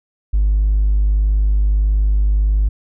sine tone with hard clipping, 50.8 Hz, G#1, 38 cents flat, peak -12 dBFS, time 0.33-2.69 s, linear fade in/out 10 ms, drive 1 dB, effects none

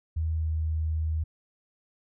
sine tone with pitch glide, 80 to 79.04 Hz, D#2 to D#2, +49 to +28 cents, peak -25 dBFS, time 0.16-1.24 s, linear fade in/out 10 ms, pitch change -21 cents, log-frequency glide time 0.34-0.49 s, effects none

